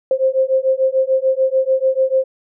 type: beating tone pair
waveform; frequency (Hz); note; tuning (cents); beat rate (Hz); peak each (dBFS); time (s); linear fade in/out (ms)
sine; 523.3 / 530.1; C5 / C5; 0 / +23; 6.8; -16; 0.11-2.24; 2
effects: none